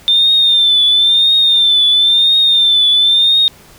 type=tone with vibrato; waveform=triangle; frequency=3585 Hz; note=A7; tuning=32 cents sharp; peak=-4 dBFS; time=0.08-3.48 s; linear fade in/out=0 ms; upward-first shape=triangle; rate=0.98 Hz; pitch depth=70 cents each way; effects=tanh soft clip ceiling -5 dBFS + pink hiss -42 dBFS RMS until 3.78 s